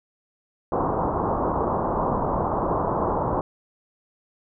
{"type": "low-pass noise", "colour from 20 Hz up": "white", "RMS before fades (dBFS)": -24, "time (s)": [0.72, 3.41], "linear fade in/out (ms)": 2, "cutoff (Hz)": 1100, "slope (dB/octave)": 48, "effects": []}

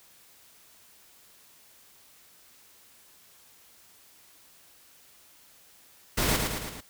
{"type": "noise with echo", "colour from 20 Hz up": "pink", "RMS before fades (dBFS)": -26, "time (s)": [6.17, 6.37], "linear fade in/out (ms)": 10, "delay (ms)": 110, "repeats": 4, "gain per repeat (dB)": -4, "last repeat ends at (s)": 6.81, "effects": ["white hiss -57 dBFS RMS until 6.89 s"]}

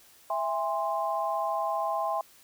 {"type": "chord", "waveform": "sine", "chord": "E augmented", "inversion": "none", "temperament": "equal with one note detuned", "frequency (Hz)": [659.3, 814.5, 1046.5], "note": ["E5", "G#5", "B#5"], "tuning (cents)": [0, -34, 0], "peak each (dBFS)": -31, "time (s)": [0.3, 2.21], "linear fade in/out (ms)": 2, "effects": ["white hiss -57 dBFS RMS until 2.43 s"]}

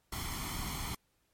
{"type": "noise with comb filter", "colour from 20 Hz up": "pink", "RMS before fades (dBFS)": -38, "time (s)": [0.12, 0.95], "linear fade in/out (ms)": 5, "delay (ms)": 0.93, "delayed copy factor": 0.75, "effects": ["pink hiss -75 dBFS RMS until 1.33 s", "MP3 64 kbps"]}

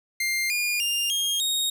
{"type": "tone with pitch steps", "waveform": "sawtooth", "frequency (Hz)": [2100, 2426, 2803, 3239, 3742], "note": ["C7", "D#7", "F7", "G#7", "A#7"], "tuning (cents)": [6, -44, 6, -44, 6], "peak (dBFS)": -20, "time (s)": [0.2, 1.7], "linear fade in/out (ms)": 5, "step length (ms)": 300, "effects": []}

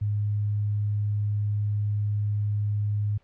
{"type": "tone", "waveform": "sine", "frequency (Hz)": 103.83, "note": "G#2", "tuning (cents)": 0, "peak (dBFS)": -23, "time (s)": [0.01, 3.18], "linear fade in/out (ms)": 10, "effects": ["pink hiss -65 dBFS RMS until 3.23 s", "low-pass 3000 Hz 12 dB/octave"]}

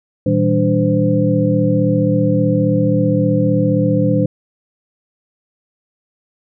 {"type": "tone cluster", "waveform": "sine", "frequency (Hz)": [116.2, 159.8, 195.1, 293.4, 512], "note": ["A#2", "D#3", "G3", "D4", "C5"], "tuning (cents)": [-5, 47, -8, -2, -38], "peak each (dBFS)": -18, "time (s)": [0.26, 4.26], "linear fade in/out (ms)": 5, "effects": []}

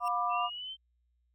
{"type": "chord", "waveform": "sine", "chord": "B diminished", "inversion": "second", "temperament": "just", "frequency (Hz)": [711.2, 987.8, 1185.3], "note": ["F5", "B5", "D6"], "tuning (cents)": [31, 0, 16], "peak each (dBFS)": [-33, -34, -31], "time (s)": [0, 0.5], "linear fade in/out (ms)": 50}
{"type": "tone with exponential growth", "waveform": "sawtooth", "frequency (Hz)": 2746, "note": "F7", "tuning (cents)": -30, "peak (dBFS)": -36, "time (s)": [0, 0.08], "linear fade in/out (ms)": 1, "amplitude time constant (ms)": 16}
{"type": "linear sweep", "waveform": "sine", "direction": "up", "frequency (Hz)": [2667, 3136], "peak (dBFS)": -38, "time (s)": [0.29, 0.77], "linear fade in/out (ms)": 50}
{"effects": ["added 60 Hz sine -70 dBFS peak until 1.34 s"]}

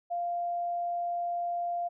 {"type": "tone", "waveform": "sine", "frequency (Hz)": 696, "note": "F5", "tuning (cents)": -6, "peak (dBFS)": -29, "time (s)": [0.1, 1.89], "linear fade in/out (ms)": 20, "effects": []}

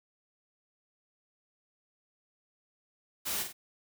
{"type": "noise with echo", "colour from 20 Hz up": "white", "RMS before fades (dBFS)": -34, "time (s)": [3.25, 3.44], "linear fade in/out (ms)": 20, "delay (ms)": 45, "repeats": 2, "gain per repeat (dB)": -6, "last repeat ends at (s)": 3.53, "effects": []}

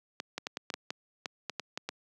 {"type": "clicks", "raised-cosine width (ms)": 0.2, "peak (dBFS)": -17, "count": 12, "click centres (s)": [0.201, 0.38, 0.469, 0.571, 0.702, 0.74, 0.905, 1.258, 1.497, 1.597, 1.775, 1.89], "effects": ["high-pass 200 Hz 12 dB/octave"]}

